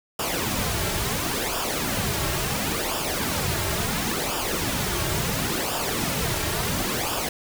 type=noise with flanger; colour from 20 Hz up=pink; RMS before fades=-26 dBFS; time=0.19-7.29 s; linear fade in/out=5 ms; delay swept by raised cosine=0.48 to 4.08 ms; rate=0.72 Hz; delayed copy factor=-0.65; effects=none